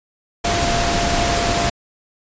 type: tone in noise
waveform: sine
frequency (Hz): 691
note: F5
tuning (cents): -19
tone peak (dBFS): -21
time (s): 0.44-1.7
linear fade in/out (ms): 10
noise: pink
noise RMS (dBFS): -19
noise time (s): 0.44-1.7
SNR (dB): -5
effects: resampled to 16000 Hz